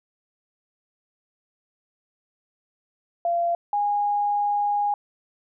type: tone pair in turn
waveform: sine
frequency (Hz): 687 / 821.5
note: F5 / G#5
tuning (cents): -29 / -19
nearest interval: minor third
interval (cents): 310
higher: second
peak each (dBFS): -20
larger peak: neither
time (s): 3.25-3.55 / 3.73-4.94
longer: second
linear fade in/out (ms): 2
effects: none